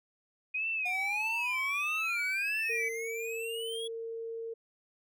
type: tone with vibrato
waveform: sine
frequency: 2468 Hz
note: D#7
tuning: 15 cents flat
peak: -30 dBFS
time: 0.54-2.89 s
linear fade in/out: 10 ms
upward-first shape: sine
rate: 1.6 Hz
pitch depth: 140 cents each way
type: exponential sweep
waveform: square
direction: up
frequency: 716 to 3383 Hz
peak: -38 dBFS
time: 0.85-3.88 s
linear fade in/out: 10 ms
type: tone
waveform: sine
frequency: 455.8 Hz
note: A#4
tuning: 39 cents flat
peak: -36 dBFS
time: 2.69-4.54 s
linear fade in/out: 10 ms
effects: none